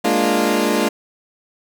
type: chord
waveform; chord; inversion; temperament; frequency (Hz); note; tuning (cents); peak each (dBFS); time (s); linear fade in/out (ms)
20% pulse; Bb dominant seventh; third; equal; 207.7 / 233.1 / 293.7 / 349.2; Ab3 / Bb3 / D4 / F4; 0 / 0 / 0 / 0; -16; 0.04-0.89; 10
effects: none